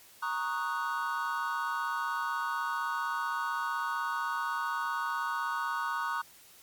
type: chord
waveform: triangle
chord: D# minor seventh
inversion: second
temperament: equal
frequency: 932.3 / 1108.7 / 1244.5 / 1480 Hz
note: A#5 / C#6 / D#6 / F#6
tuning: 0 / 0 / 0 / 0 cents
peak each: -34 dBFS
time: 0.22-6.22 s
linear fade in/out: 10 ms
effects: white hiss -56 dBFS RMS until 6.62 s + MP3 96 kbps